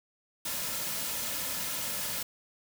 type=noise with comb filter; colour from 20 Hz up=white; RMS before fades=-34 dBFS; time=0.45-2.23 s; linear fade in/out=5 ms; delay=2.6 ms; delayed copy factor=-0.5; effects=none